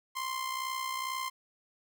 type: tone with amplitude modulation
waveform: sawtooth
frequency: 1046.5 Hz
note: C6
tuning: in tune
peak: -27 dBFS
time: 0.15-1.3 s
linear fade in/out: 20 ms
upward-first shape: sine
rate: 62.2 Hz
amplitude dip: 55%
effects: none